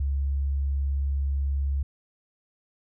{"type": "tone", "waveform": "sine", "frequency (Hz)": 69.3, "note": "C#2", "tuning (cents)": 0, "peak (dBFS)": -23, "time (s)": [0, 1.83], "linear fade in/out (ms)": 5, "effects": []}